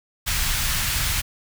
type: band-stop noise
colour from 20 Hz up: pink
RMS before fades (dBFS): -23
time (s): 0.26-1.22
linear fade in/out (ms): 20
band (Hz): 100 to 1500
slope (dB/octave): 12
effects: none